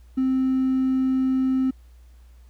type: tone with hard clipping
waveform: triangle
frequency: 261.6 Hz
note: C4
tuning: in tune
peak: -19 dBFS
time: 0.17-1.71 s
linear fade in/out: 10 ms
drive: 4 dB
effects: added 60 Hz sine -46 dBFS peak until 2.49 s + pink hiss -64 dBFS RMS until 2.49 s